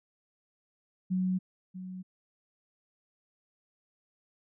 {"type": "tone with echo", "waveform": "sine", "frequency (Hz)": 185, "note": "F#3", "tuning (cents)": 0, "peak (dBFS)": -26, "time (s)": [1.1, 1.39], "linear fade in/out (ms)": 20, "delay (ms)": 640, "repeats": 1, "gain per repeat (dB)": -12, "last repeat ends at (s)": 2.03, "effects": []}